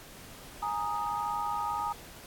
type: chord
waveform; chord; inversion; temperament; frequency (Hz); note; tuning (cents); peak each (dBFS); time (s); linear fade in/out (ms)
sine; Ab suspended second; none; equal; 830.6 / 932.3 / 1244.5; Ab5 / Bb5 / Eb6; 0 / 0 / 0; -34; 0.62-1.93; 10
effects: pink hiss -49 dBFS RMS until 2.26 s + AAC 64 kbps